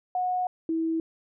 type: tone pair in turn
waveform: sine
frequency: 730 / 325.2 Hz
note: F#5 / E4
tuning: -24 / -23 cents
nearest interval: octave + major second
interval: 1399 cents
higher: first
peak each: -24 dBFS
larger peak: neither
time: 0.15-0.47 / 0.69-1 s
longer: first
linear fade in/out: 2 ms
effects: none